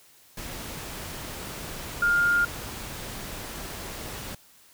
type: tone in noise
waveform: sine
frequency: 1410 Hz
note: F6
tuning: 16 cents sharp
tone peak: -19 dBFS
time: 2.02-2.45 s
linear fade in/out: 5 ms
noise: pink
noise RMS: -37 dBFS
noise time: 0.37-4.35 s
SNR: +15 dB
effects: white hiss -56 dBFS RMS until 4.73 s